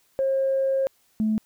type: tone pair in turn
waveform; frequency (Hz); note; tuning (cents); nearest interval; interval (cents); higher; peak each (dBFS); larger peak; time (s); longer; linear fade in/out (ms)
sine; 537 / 217.1; C5 / A3; +45 / -23; octave + major third; 1568; first; -19; neither; 0.19-0.87 / 1.2-1.38; first; 0
effects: tanh soft clip ceiling -15 dBFS + white hiss -64 dBFS RMS until 1.45 s